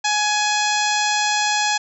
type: harmonic tone with a mistuned harmonic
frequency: 839 Hz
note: G#5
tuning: 17 cents sharp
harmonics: 1 / 2 / 3 / 4 / 5 / 6 / 7 / 8 / 9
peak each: -21 / -24 / -26 / -27 / -28 / -29 / -29 / -30 / -31 dBFS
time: 0.04-1.78 s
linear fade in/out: 10 ms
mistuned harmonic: 9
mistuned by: -39 cents
effects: none